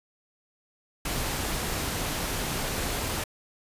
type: noise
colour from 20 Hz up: pink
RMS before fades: -30 dBFS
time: 1.05-3.24 s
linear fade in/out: 5 ms
effects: resampled to 32000 Hz